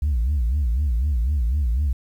sine tone with vibrato, 65 Hz, C2, 11 cents flat, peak -16 dBFS, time 0.02-1.93 s, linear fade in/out 5 ms, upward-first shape sine, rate 4 Hz, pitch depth 270 cents each way, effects tanh soft clip ceiling -16 dBFS + 9-bit

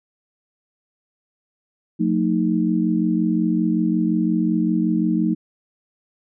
sine tone cluster, 180 / 225.5 / 312 Hz, F#3 / A3 / D#4, -47 / +43 / +5 cents, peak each -21 dBFS, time 1.99-5.35 s, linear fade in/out 20 ms, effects none

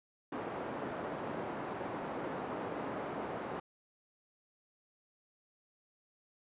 pink band-pass noise, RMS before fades -40 dBFS, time 0.32-3.6 s, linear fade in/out 5 ms, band 250 to 1100 Hz, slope 12 dB/octave, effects resampled to 8000 Hz

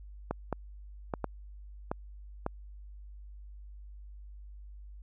clicks, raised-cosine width 1 ms, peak -17 dBFS, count 6, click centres 0.31 / 0.527 / 1.138 / 1.243 / 1.915 / 2.464 s, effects added 50 Hz sine -45 dBFS peak until 5.02 s

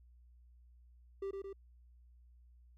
triangle tone with echo, 392 Hz, G4, in tune, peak -35 dBFS, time 1.22-1.31 s, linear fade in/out 5 ms, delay 110 ms, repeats 2, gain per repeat -3 dB, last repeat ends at 1.53 s, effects added 60 Hz sine -59 dBFS peak until 2.77 s

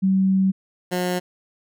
sine / 15% pulse tone pair in turn, 191 / 179.96 Hz, G3 / F#3, -45 / -48 cents, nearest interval minor second, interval 103 cents, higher first, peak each -15 dBFS, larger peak neither, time 0.02-0.52 / 0.91-1.2 s, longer first, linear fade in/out 20 ms, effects none

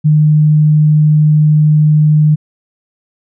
sine tone, 152.2 Hz, D#3, 38 cents flat, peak -5 dBFS, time 0.04-2.36 s, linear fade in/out 20 ms, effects none

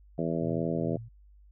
harmonic tone, 82.4 Hz, E2, in tune, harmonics 2 / 3 / 4 / 5 / 6 / 7 / 8, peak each -32 / -34 / -35 / -36 / -37 / -37 / -38 dBFS, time 0.18-0.97 s, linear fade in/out 5 ms
sine tone with tremolo, 114.9 Hz, A#2, 25 cents flat, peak -35 dBFS, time 0.41-1.09 s, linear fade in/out 10 ms, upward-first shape sine, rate 2.5 Hz, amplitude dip 70%
effects added 50 Hz sine -53 dBFS peak until 1.51 s

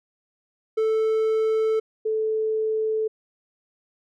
triangle / sine tone pair in turn, 440 / 437.2 Hz, A4 / A4, 0 / -11 cents, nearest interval unison, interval 11 cents, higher first, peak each -17 / -21 dBFS, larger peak first, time 0.77-1.8 / 2.05-3.08 s, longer neither, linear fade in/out 10 ms, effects none

